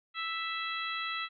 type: harmonic tone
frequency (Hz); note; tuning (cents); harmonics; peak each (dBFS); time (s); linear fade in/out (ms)
659.3; E5; 0; 2 / 3 / 4 / 5 / 6; -37 / -39 / -40 / -41 / -42; 0.14-1.29; 50
effects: none